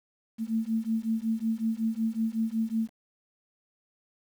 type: beating tone pair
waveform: sine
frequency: 221.1 / 226.5 Hz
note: A3 / A#3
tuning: +9 / -50 cents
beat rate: 5.4 Hz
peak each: -29 dBFS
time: 0.38-2.9 s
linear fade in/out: 50 ms
effects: 9-bit

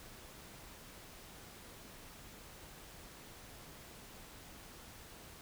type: silence
effects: pink hiss -54 dBFS RMS until 5.41 s

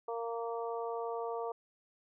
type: harmonic tone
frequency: 231.5 Hz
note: A#3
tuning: 12 cents flat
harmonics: 2 / 3 / 4 / 5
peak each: -37 / -41 / -43 / -45 dBFS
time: 0.08-1.52 s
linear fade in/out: 5 ms
effects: none

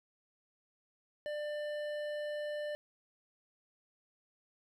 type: tone with hard clipping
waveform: sine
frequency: 595 Hz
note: D5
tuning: 22 cents sharp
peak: -38 dBFS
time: 1.26-2.75 s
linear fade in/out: 0 ms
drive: 11 dB
effects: none

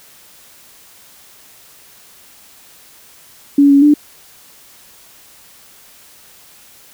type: tone with pitch steps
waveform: sine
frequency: 283.6 / 280.1 / 294.9 Hz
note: C#4 / C#4 / D4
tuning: +40 / +18 / +7 cents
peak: -5 dBFS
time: 3.58-3.94 s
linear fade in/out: 5 ms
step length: 120 ms
effects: white hiss -44 dBFS RMS until 6.93 s

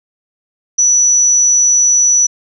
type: tone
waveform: sine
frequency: 5920 Hz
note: F#8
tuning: in tune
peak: -7 dBFS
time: 0.78-2.27 s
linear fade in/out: 10 ms
effects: none

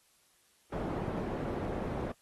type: low-pass noise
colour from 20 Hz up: white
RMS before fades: -36 dBFS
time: 0.72-2.12 s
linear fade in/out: 5 ms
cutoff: 490 Hz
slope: 12 dB/octave
effects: white hiss -68 dBFS RMS until 2.21 s + AAC 32 kbps

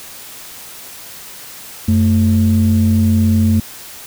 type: tone pair together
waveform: sine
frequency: 92.7 / 220.3 Hz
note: F#2 / A3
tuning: +4 / +2 cents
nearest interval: octave + minor third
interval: 1498 cents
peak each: -11 dBFS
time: 1.88-3.6 s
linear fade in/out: 5 ms
effects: tanh soft clip ceiling -4 dBFS + white hiss -34 dBFS RMS until 4.06 s

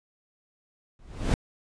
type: noise with exponential growth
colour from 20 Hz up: brown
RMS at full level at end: -17 dBFS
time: 0.99-1.34 s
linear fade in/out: 1 ms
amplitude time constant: 75 ms
effects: resampled to 22050 Hz

